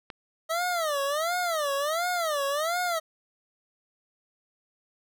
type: click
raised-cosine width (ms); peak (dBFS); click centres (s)
0.3; -22; 0.102
type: tone with vibrato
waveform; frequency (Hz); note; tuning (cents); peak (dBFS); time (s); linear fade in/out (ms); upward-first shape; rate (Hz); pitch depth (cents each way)
25% pulse; 632; D#5; +27; -22; 0.49-3; 20; sine; 1.4; 230
effects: none